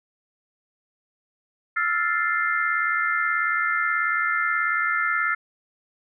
sine chord, F major seventh, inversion third, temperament equal, 1318.5 / 1396.9 / 1760 / 2093 Hz, E6 / F6 / A6 / C7, 0 / 0 / 0 / 0 cents, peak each -27 / -25 / -26 / -27 dBFS, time 1.76-5.35 s, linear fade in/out 10 ms, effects none

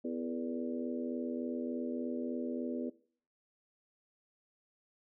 harmonic tone with a mistuned harmonic, 83.4 Hz, E2, 21 cents sharp, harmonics 3 / 4 / 5 / 6 / 7, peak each -37 / -41 / -43 / -44 / -45 dBFS, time 0.04-2.9 s, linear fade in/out 10 ms, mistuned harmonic 6, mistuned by -56 cents, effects noise-tail reverb RT60 0.5 s tail -20 dB re dry

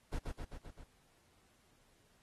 brown noise with echo, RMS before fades -37 dBFS, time 0.12-0.19 s, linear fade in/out 10 ms, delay 130 ms, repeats 5, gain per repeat -3 dB, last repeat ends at 0.84 s, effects pink hiss -71 dBFS RMS until 2.22 s + AAC 32 kbps

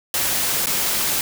white noise with dropouts, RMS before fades -21 dBFS, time 0.14-1.21 s, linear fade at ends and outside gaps 1 ms, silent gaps 0.659-0.669 s, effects none

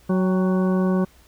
harmonic tone with a mistuned harmonic, 185.8 Hz, F#3, 7 cents sharp, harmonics 1 / 2 / 3 / 4 / 5 / 6 / 8, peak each -18 / -25 / -29 / -38 / -37 / -34 / -39 dBFS, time 0.09-1.05 s, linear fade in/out 10 ms, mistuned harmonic 4, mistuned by +77 cents, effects added 60 Hz sine -54 dBFS peak until 1.27 s + pink hiss -55 dBFS RMS until 1.27 s

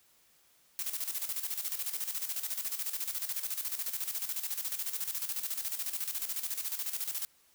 blue noise with tremolo, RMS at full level -34 dBFS, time 0.79-7.25 s, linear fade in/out 0 ms, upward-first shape square, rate 14 Hz, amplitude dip 65%, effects white hiss -66 dBFS RMS until 7.54 s

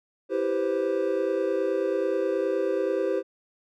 triangle chord, C major seventh, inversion first, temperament equal, 329.6 / 392 / 493.9 / 523.3 Hz, E4 / G4 / B4 / C5, 0 / 0 / 0 / 0 cents, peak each -29 / -25 / -30 / -26 dBFS, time 0.29-3.23 s, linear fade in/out 50 ms, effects none

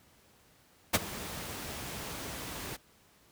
pink noise with ADSR envelope, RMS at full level -22 dBFS, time 0.93-2.77 s, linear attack 17 ms, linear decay 30 ms, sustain -18 dB, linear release 18 ms, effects pink hiss -63 dBFS RMS until 3.31 s + high-pass 60 Hz 12 dB/octave

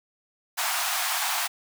pink high-pass noise, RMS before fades -27 dBFS, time 0.57-1.48 s, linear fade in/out 20 ms, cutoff 680 Hz, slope 96 dB/octave, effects none

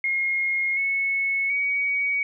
sine tone with pitch steps, 2147 / 2200 / 2254 Hz, C7 / C#7 / C#7, +44 / -14 / +28 cents, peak -21 dBFS, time 0.04-2.23 s, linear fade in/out 2 ms, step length 730 ms, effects none

